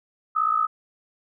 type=tone pair together; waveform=sine; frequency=1236.8 / 1294 Hz; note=D#6 / E6; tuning=-11 / -32 cents; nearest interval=minor second; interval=79 cents; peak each=-22 / -22 dBFS; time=0.35-0.67 s; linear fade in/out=20 ms; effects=none